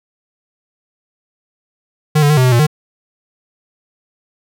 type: tone with pitch steps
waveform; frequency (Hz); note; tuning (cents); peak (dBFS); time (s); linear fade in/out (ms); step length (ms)
square; 152.6 / 145.3 / 151.6 / 128.3 / 127.1 / 118.7 / 152.1; D#3 / D3 / D#3 / C3 / C3 / A#2 / D#3; -33 / -18 / -45 / -34 / -50 / +32 / -39; -9; 2.15-2.668; 10; 74
effects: none